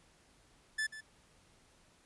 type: tone with echo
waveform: 45% pulse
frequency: 1745 Hz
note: A6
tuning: 15 cents flat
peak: -32 dBFS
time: 0.78-0.87 s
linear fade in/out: 10 ms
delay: 140 ms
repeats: 1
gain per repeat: -13 dB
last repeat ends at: 1.01 s
effects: pink hiss -66 dBFS RMS until 2.05 s + resampled to 24000 Hz